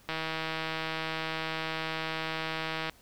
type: click train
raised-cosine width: 0.3 ms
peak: -17 dBFS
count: 450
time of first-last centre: 0.09-2.896 s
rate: 160 Hz
effects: pink hiss -59 dBFS RMS until 3.01 s